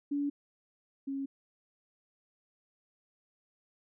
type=tone pair in turn; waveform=sine; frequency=286.1 / 273.8 Hz; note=D4 / C#4; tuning=-45 / -21 cents; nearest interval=minor second; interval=76 cents; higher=first; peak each=-29 / -33 dBFS; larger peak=first; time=0.11-0.3 / 1.07-1.26 s; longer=neither; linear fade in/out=10 ms; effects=none